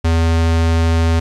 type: tone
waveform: square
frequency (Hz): 82.41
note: E2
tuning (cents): 0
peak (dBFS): -12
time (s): 0.04-1.2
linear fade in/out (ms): 10
effects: low-pass 7000 Hz 12 dB/octave + 8-bit